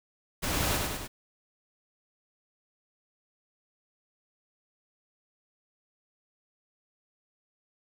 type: noise with echo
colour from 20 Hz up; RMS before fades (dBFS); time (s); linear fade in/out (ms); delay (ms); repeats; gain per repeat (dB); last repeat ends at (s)
pink; -30; 0.42-0.78; 20; 100; 3; -3; 1.08
effects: none